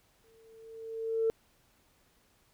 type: tone with exponential growth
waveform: sine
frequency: 449.6 Hz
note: A4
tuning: 37 cents sharp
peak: -23 dBFS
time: 0.24-1.3 s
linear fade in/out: 0 ms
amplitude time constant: 230 ms
effects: tanh soft clip ceiling -19 dBFS + pink hiss -68 dBFS RMS until 2.53 s